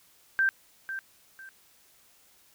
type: tone with echo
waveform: sine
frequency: 1568 Hz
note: G6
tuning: in tune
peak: -21 dBFS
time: 0.39-0.49 s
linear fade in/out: 0 ms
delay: 500 ms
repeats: 2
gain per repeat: -11 dB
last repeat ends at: 1.49 s
effects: white hiss -61 dBFS RMS until 2.54 s